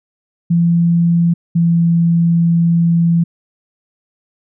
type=tone pair in turn; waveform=sine; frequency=170 / 168.63 Hz; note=F3 / E3; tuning=-46 / +40 cents; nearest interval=unison; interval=14 cents; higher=first; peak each=-9 / -9 dBFS; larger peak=neither; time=0.5-1.34 / 1.55-3.24 s; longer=second; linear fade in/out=10 ms; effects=none